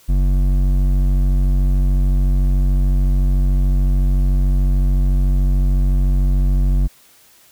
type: tone with hard clipping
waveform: sine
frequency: 46.85 Hz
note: F#1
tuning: 22 cents sharp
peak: -14 dBFS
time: 0.08-6.88 s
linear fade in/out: 20 ms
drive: 10 dB
effects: white hiss -50 dBFS RMS until 7.51 s